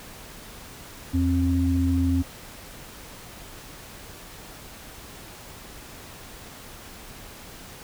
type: tone pair together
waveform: sine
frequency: 84 / 266.7 Hz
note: E2 / C4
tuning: +33 / +33 cents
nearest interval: octave + minor sixth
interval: 2000 cents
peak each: -22 dBFS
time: 1.13-2.23 s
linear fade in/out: 20 ms
effects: pink hiss -43 dBFS RMS until 7.83 s